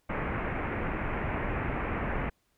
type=low-pass noise; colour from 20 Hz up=pink; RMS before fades=-32 dBFS; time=0.09-2.3 s; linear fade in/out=10 ms; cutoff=2400 Hz; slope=48 dB/octave; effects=pink hiss -73 dBFS RMS until 2.57 s